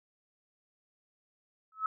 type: tone with exponential growth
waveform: sine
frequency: 1294 Hz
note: E6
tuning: 32 cents flat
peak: -24 dBFS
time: 1.72-1.86 s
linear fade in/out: 2 ms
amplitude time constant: 29 ms
effects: none